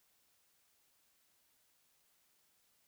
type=silence; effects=white hiss -74 dBFS RMS until 2.87 s